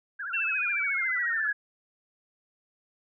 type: tone with vibrato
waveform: sine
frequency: 1512 Hz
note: F#6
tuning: 37 cents sharp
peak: -32 dBFS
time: 0.19-1.52 s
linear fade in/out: 10 ms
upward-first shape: triangle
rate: 14 Hz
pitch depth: 220 cents each way
type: linear sweep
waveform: sine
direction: down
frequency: 2735 to 1653 Hz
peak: -26 dBFS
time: 0.33-1.53 s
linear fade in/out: 10 ms
effects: none